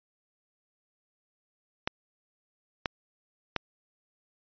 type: clicks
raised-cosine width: 0.3 ms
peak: -11 dBFS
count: 3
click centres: 1.875 / 2.858 / 3.563 s
effects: resampled to 11025 Hz